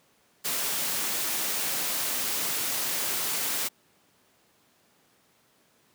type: noise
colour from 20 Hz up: white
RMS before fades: -29 dBFS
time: 0.44-3.69 s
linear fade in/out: 20 ms
effects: pink hiss -64 dBFS RMS until 5.94 s + high-pass 150 Hz 12 dB/octave